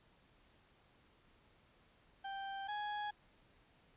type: tone pair in turn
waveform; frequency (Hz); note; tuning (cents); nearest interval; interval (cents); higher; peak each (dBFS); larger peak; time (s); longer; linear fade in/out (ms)
35% pulse; 784 / 833.5; G5 / G#5; 0 / +6; minor second; 106; second; -40 / -37; second; 2.24-2.68 / 2.68-3.11; first; 10
effects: pink hiss -69 dBFS RMS until 3.96 s + resampled to 8000 Hz